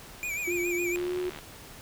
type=tone with vibrato; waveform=square; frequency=2369 Hz; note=D7; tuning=14 cents sharp; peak=-31 dBFS; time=0.23-0.96 s; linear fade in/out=0 ms; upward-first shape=sine; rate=7.2 Hz; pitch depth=78 cents each way
type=tone with pitch glide; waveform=sine; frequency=350.3 to 362.9 Hz; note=F4 to F#4; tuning=+5 to -34 cents; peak=-28 dBFS; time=0.47-1.3 s; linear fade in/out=10 ms; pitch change=+61 cents; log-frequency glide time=0.9-1.17 s
type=click train; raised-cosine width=0.3 ms; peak=-25 dBFS; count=33; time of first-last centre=0.96-1.388 s; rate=74.8 Hz
effects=pink hiss -47 dBFS RMS until 1.81 s